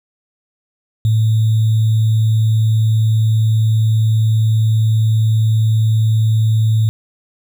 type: tone with sample-and-hold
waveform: sine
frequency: 110 Hz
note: A2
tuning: in tune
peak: -10 dBFS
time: 1.05-6.89 s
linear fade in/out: 0 ms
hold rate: 3675 Hz
effects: none